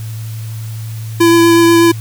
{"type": "tone with vibrato", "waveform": "square", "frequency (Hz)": 336.6, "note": "E4", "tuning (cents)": 36, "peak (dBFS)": -6, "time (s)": [1.2, 1.92], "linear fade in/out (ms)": 10, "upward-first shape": "sine", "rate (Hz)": 8.2, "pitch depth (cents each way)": 11, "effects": ["added 111 Hz sine -21 dBFS peak until 2 s", "white hiss -37 dBFS RMS until 2 s"]}